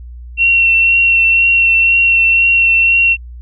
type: tone with vibrato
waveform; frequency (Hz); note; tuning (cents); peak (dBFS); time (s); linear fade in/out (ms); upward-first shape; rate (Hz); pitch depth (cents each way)
sine; 2720; F7; -46; -7; 0.37-3.17; 50; triangle; 2; 17
effects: added 60 Hz sine -28 dBFS peak until 3.41 s